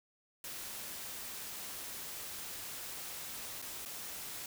white noise with dropouts, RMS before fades -44 dBFS, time 0.44-4.46 s, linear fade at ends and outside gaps 2 ms, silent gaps 3.618-3.623 / 3.852-3.858 s, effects none

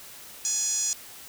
5% pulse tone with band-pass filter, 840 Hz, G#5, 19 cents sharp, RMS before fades -27 dBFS, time 0.45-0.93 s, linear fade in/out 0 ms, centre 6500 Hz, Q 7, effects white hiss -45 dBFS RMS until 1.28 s

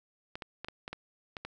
clicks, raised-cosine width 0.3 ms, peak -23 dBFS, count 8, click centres 0.355 / 0.422 / 0.646 / 0.685 / 0.879 / 0.93 / 1.368 / 1.45 s, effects none

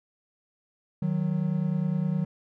triangle tone pair together, 155.19 / 185 Hz, D#3 / F#3, -4 / 0 cents, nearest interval minor third, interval 304 cents, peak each -25 dBFS, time 1.02-2.25 s, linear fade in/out 5 ms, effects none

